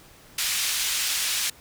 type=band-pass noise; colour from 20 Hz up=pink; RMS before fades=-26 dBFS; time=0.38-1.5 s; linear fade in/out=5 ms; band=2700 to 12000 Hz; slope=12 dB/octave; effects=pink hiss -51 dBFS RMS until 1.6 s